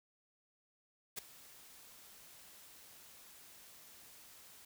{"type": "noise with ADSR envelope", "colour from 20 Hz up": "white", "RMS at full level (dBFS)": -39, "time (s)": [1.16, 4.65], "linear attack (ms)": 25, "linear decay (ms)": 6, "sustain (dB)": -19, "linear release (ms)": 4, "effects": []}